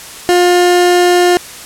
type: tone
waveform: 30% pulse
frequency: 355 Hz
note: F4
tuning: 28 cents sharp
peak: -4 dBFS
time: 0.29-1.37 s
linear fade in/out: 0 ms
effects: white hiss -30 dBFS RMS until 1.65 s + low-pass 11000 Hz 12 dB/octave